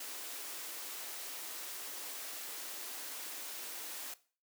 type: high-pass noise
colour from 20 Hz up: white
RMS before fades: -44 dBFS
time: 0-4.14 s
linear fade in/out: 5 ms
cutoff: 260 Hz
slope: 48 dB/octave
effects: noise-tail reverb RT60 0.4 s tail -18 dB re dry